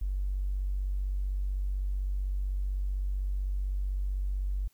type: tone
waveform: triangle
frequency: 47.89 Hz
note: G1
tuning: 40 cents flat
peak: -24 dBFS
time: 0.01-4.68 s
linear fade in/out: 10 ms
effects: tanh soft clip ceiling -26 dBFS + white hiss -69 dBFS RMS until 4.73 s